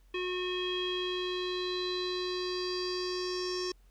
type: tone with low-pass filter sweep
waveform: square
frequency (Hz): 363.3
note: F#4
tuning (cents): -32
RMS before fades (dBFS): -34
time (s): 0.14-3.72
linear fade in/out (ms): 5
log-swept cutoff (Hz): 2900 to 5600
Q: 7.9
effects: added 44 Hz sine -57 dBFS peak until 3.9 s + pink hiss -71 dBFS RMS until 3.9 s